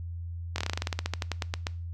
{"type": "slowing click train", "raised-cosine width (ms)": 0.2, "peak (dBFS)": -12, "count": 19, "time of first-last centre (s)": [0.56, 1.669], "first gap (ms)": 22, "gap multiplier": 1.11, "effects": ["noise-tail reverb RT60 0.4 s tail -21 dB re dry", "added 85 Hz sine -34 dBFS peak until 1.93 s"]}